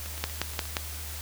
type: two click trains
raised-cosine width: 0.2 ms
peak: -23 / -9 dBFS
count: 6 / 4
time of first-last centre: 0.06-0.655 / 0.24-0.768 s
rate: 8.41 / 5.68 Hz
effects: added 76 Hz sine -38 dBFS peak until 1.21 s + white hiss -40 dBFS RMS until 1.21 s